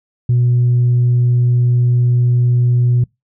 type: tone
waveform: sine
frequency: 122.2 Hz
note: B2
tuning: 18 cents flat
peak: -8 dBFS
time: 0.29-3.04 s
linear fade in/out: 5 ms
effects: noise-tail reverb RT60 0.2 s tail -26 dB re dry + tanh soft clip ceiling -7 dBFS